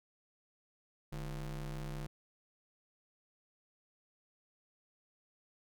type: ring-modulated tone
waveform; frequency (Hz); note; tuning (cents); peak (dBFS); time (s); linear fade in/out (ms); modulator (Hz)
square; 89.7; F2; +47; -37; 1.12-2.07; 10; 57
effects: none